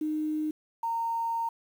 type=tone pair in turn; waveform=sine; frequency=307.7 / 920 Hz; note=D#4 / A#5; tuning=-19 / -23 cents; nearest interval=octave + perfect fifth; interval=1896 cents; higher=second; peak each=-27 dBFS; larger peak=neither; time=0.01-0.51 / 0.83-1.49 s; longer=second; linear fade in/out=5 ms; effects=9-bit